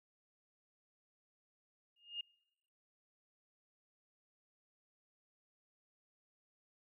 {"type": "tone with exponential growth", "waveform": "sine", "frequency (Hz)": 2837, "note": "F7", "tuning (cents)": 27, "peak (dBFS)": -36, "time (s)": [1.96, 2.21], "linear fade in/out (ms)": 5, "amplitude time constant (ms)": 53, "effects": ["noise-tail reverb RT60 0.9 s tail -26 dB re dry"]}